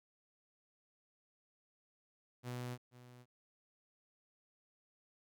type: tone with echo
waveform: sawtooth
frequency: 123.47 Hz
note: B2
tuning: in tune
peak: -37 dBFS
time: 2.43-2.78 s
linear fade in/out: 50 ms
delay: 480 ms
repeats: 1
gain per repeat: -15 dB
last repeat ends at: 3.26 s
effects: none